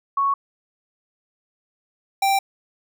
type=tone pair in turn; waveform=sine / square; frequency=1108.7 / 784 Hz; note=C#6 / G5; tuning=0 / 0 cents; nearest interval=tritone; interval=600 cents; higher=first; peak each=-17 dBFS; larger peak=neither; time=0.17-0.34 / 2.22-2.39 s; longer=neither; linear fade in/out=5 ms; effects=none